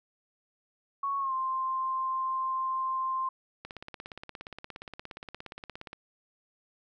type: tone with pitch glide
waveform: sine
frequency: 1108.7 to 1048.9 Hz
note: C#6 to C6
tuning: 0 to +4 cents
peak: -28 dBFS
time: 1.03-3.29 s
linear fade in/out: 5 ms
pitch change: -96 cents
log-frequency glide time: 1.19-1.33 s
type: click train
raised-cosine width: 0.3 ms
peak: -25 dBFS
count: 40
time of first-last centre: 3.65-5.931 s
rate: 17.1 Hz
effects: none